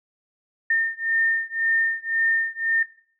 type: beating tone pair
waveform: sine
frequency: 1815 / 1816.9 Hz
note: A#6 / A#6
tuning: -47 / -45 cents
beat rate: 1.9 Hz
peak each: -23 dBFS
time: 0.7-2.83 s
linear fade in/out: 5 ms
effects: noise-tail reverb RT60 0.5 s tail -17 dB re dry